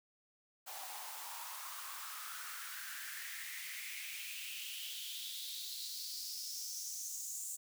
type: noise with high-pass filter sweep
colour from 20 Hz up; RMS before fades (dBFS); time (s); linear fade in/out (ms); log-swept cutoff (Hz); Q
white; -45; 0.66-7.57; 20; 740 to 7500; 4.9
effects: none